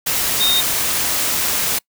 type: tone in noise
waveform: sine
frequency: 3695 Hz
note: A#7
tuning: 16 cents flat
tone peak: -14 dBFS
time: 0.4-0.61 s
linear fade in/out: 10 ms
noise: white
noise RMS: -19 dBFS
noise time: 0.06-1.79 s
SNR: +2 dB
effects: noise-tail reverb RT60 0.1 s tail -25 dB re dry

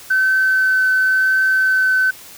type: tone with vibrato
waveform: sine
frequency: 1528 Hz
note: G6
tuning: 45 cents flat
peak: -11 dBFS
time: 0.1-2.11 s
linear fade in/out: 10 ms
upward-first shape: triangle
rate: 0.94 Hz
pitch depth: 9 cents each way
effects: tanh soft clip ceiling -8 dBFS + white hiss -39 dBFS RMS until 2.37 s

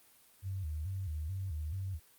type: tone with vibrato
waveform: sine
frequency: 85.7 Hz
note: F2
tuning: 32 cents flat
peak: -35 dBFS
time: 0.42-2 s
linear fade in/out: 50 ms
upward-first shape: square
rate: 2.3 Hz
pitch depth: 190 cents each way
effects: white hiss -63 dBFS RMS until 2.18 s + Opus 32 kbps

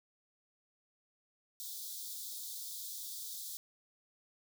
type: high-pass noise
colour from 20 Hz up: white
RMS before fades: -44 dBFS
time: 1.6-3.57 s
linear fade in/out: 0 ms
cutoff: 3400 Hz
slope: 96 dB/octave
effects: none

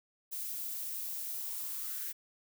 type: noise with high-pass filter sweep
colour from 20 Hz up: violet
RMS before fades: -39 dBFS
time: 0.31-2.13 s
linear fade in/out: 20 ms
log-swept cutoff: 220 to 1700 Hz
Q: 4.8
effects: none

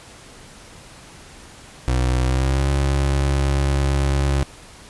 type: tone with pitch glide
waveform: 30% pulse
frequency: 62.9 to 68.99 Hz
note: B1 to C#2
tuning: +32 to -8 cents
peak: -14 dBFS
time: 1.88-4.43 s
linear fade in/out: 0 ms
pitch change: +160 cents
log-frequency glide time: 2.2-2.69 s
effects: pink hiss -43 dBFS RMS until 4.89 s + resampled to 24000 Hz

